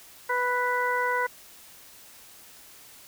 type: harmonic tone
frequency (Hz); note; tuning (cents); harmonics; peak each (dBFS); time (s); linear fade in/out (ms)
493.9; B4; 0; 1 / 2 / 3 / 4; -30 / -27 / -29 / -31; 0.29-1.27; 10
effects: white hiss -50 dBFS RMS until 3.07 s